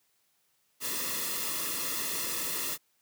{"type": "noise with comb filter", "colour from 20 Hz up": "white", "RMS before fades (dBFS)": -33, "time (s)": [0.8, 2.78], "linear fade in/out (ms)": 50, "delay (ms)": 1.3, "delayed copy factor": -0.8, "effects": ["white hiss -72 dBFS RMS until 3.01 s", "high-pass 80 Hz 12 dB/octave"]}